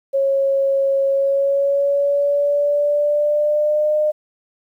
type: tone with pitch glide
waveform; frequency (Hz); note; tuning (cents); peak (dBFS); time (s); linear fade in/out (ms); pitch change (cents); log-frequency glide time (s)
sine; 547 to 606.9; C#5 to D#5; -23 to -43; -14; 0.13-4.12; 20; +180; 1.07-3.95
effects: 9-bit